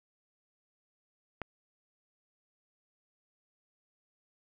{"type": "click", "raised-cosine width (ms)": 0.5, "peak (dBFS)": -21, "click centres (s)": 1.417, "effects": []}